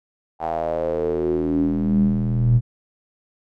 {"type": "tone with band-pass filter sweep", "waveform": "square", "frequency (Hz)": 40.5, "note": "E1", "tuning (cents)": -30, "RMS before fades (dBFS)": -20, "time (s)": [0.39, 2.61], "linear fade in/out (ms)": 50, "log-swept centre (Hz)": [790, 120], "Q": 6.9, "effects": []}